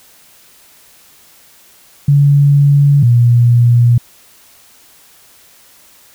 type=tone pair in turn; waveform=sine; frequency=142.5 / 119.83 Hz; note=C#3 / A#2; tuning=+48 / +48 cents; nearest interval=minor third; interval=300 cents; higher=first; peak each=-5 dBFS; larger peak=neither; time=2.08-3.03 / 3.03-3.98 s; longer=neither; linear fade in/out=5 ms; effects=white hiss -45 dBFS RMS until 6.14 s

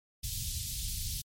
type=band-stop noise; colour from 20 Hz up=pink; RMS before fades=-36 dBFS; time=0.23-1.22 s; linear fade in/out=10 ms; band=130 to 3600 Hz; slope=24 dB/octave; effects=MP3 64 kbps

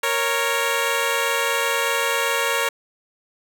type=tone pair together; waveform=10% pulse; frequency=465 / 553 Hz; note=A#4 / C#5; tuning=-4 / -4 cents; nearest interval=minor third; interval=300 cents; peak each=-14 dBFS; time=0.03-2.69 s; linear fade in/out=5 ms; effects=none

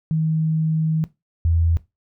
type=tone pair in turn; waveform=sine; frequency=158.5 / 83 Hz; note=D#3 / E2; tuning=+32 / +12 cents; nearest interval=major seventh; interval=1120 cents; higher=first; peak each=-17 / -15 dBFS; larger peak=second; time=0.11-1.04 / 1.45-1.77 s; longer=first; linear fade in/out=0 ms; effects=noise-tail reverb RT60 0.2 s tail -17 dB re dry

